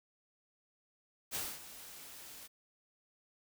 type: noise with ADSR envelope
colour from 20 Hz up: white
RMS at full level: -37 dBFS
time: 1.31-2.48 s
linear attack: 40 ms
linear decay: 230 ms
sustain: -14 dB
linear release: 22 ms
effects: none